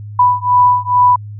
sine beating tone pair, 987.8 / 990.1 Hz, B5 / B5, 0 / +4 cents, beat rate 2.3 Hz, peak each -11 dBFS, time 0.19-1.16 s, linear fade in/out 5 ms, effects added 104 Hz sine -26 dBFS peak until 1.39 s

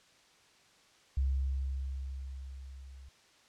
sine tone with level ramp, 67 Hz, C2, 42 cents sharp, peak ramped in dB -26 to -48 dBFS, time 1.17-3.09 s, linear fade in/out 5 ms, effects white hiss -63 dBFS RMS until 3.48 s + low-pass 6000 Hz 12 dB/octave

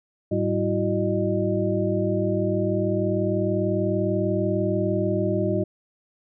sine tone cluster, 105.9 / 192.3 / 328.7 / 368.9 / 611 Hz, G#2 / G3 / E4 / F#4 / D#5, +34 / -33 / -5 / -5 / -32 cents, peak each -27 dBFS, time 0.31-5.64 s, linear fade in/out 10 ms, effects none

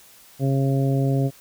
harmonic tone, 136 Hz, C#3, 33 cents flat, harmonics 1 / 2 / 3 / 4 / 5, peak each -19 / -25 / -29 / -31 / -33 dBFS, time 0.39-1.31 s, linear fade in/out 50 ms, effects white hiss -50 dBFS RMS until 1.4 s

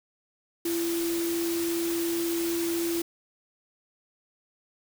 sine tone in noise, 337.9 Hz, E4, 43 cents sharp, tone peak -26 dBFS, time 0.65-3.02 s, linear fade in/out 5 ms, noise white, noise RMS -35 dBFS, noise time 0.65-3.02 s, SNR +6 dB, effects none

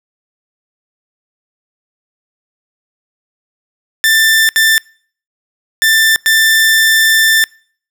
sawtooth tone bursts at uneven times, 1778 Hz, A6, 18 cents sharp, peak -4 dBFS, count 4, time 4.04-4.49 / 4.56-4.78 / 5.82-6.16 / 6.26-7.44 s, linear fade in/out 0 ms, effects noise-tail reverb RT60 0.5 s tail -26 dB re dry

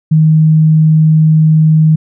sine tone, 156.9 Hz, D#3, 15 cents sharp, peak -4 dBFS, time 0.11-1.96 s, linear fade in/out 10 ms, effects none

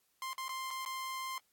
sawtooth tone with dropouts, 1049 Hz, C6, 4 cents sharp, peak -34 dBFS, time 0.22-1.38 s, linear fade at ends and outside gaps 1 ms, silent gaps 0.332-0.38 / 0.482-0.492 / 0.706-0.71 / 0.851-0.86 s, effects white hiss -75 dBFS RMS until 1.52 s + AAC 64 kbps

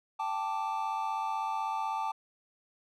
triangle chord, G suspended second, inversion none, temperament equal, 784 / 880 / 1174.7 Hz, G5 / A5 / D6, 0 / 0 / 0 cents, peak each -35 / -31 / -35 dBFS, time 0.19-2.12 s, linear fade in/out 10 ms, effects none

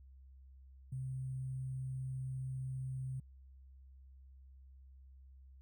sine tone with sample-and-hold, 130.81 Hz, C3, in tune, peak -38 dBFS, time 0.92-3.2 s, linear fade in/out 5 ms, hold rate 8820 Hz, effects added 66 Hz sine -55 dBFS peak until 5.61 s

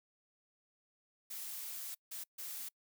blue noise bursts at uneven times, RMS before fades -44 dBFS, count 3, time 1.3-1.95 / 2.11-2.24 / 2.38-2.69 s, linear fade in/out 10 ms, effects noise-tail reverb RT60 0.1 s tail -26 dB re dry

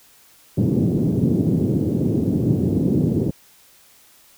pink band-pass noise, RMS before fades -19 dBFS, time 0.57-3.31 s, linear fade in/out 10 ms, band 110 to 360 Hz, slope 24 dB/octave, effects white hiss -52 dBFS RMS until 4.37 s

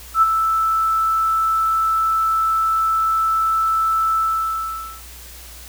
sine tone with ADSR envelope, 1318.5 Hz, E6, in tune, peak -8 dBFS, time 0.14-5.02 s, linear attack 80 ms, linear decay 28 ms, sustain -7 dB, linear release 840 ms, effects added 60 Hz sine -40 dBFS peak until 5.68 s + white hiss -40 dBFS RMS until 5.68 s

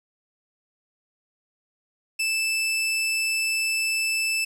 sawtooth tone, 2637 Hz, E7, in tune, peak -19 dBFS, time 2.19-4.45 s, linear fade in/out 10 ms, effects low-pass 12000 Hz 12 dB/octave + 9-bit

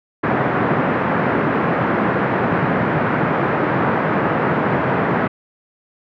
pink band-pass noise, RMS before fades -18 dBFS, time 0.23-5.28 s, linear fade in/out 10 ms, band 130 to 1800 Hz, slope 24 dB/octave, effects none

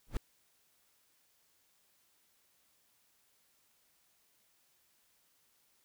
brown noise with exponential growth, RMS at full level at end -27 dBFS, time 0.07-0.17 s, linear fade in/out 1 ms, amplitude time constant 20 ms, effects white hiss -72 dBFS RMS until 5.84 s

